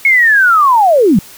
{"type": "linear sweep", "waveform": "sine", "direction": "down", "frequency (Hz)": [2205, 161], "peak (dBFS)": -5, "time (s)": [0.05, 1.19], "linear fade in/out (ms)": 2, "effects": ["white hiss -36 dBFS RMS until 1.37 s"]}